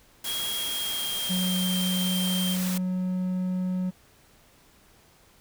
square tone with pitch glide, 3285 to 3169 Hz, G#7 to G7, -20 to +18 cents, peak -30 dBFS, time 0.24-2.57 s, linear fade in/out 50 ms, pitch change -62 cents, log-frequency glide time 0.42-1.73 s
white noise, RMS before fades -34 dBFS, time 0.24-2.78 s, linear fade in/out 5 ms
triangle tone, 183.7 Hz, F#3, 12 cents flat, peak -23 dBFS, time 1.29-3.91 s, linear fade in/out 20 ms
effects pink hiss -58 dBFS RMS until 5.4 s

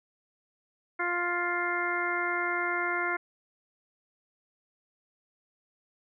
harmonic tone, 350.5 Hz, F4, 6 cents sharp, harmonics 1 / 2 / 3 / 4 / 5 / 6, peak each -35 / -36 / -35 / -32 / -36 / -33 dBFS, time 0.99-3.17 s, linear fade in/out 10 ms, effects none

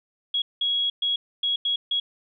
sine tone bursts at uneven times, 3322 Hz, G#7, in tune, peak -21 dBFS, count 6, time 0.34-0.42 / 0.61-0.9 / 1.02-1.16 / 1.43-1.56 / 1.65-1.76 / 1.91-2 s, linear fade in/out 5 ms, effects none

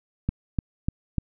click train, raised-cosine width 5 ms, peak -11 dBFS, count 4, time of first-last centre 0.29-1.183 s, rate 3.36 Hz, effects none

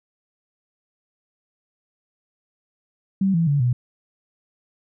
sine tone with pitch steps, 193.2 / 166.26 / 143.07 / 123.12 Hz, G3 / E3 / D3 / B2, -25 / +15 / -45 / -5 cents, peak -16 dBFS, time 3.21-3.73 s, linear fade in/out 5 ms, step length 130 ms, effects none

